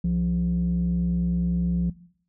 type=tone pair together; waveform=sine; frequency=65.26 / 174.61 Hz; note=C2 / F3; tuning=-4 / 0 cents; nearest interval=octave + perfect fourth; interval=1704 cents; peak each=-27 / -20 dBFS; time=0.04-1.9 s; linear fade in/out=5 ms; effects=noise-tail reverb RT60 0.6 s tail -19 dB re dry + tanh soft clip ceiling -17 dBFS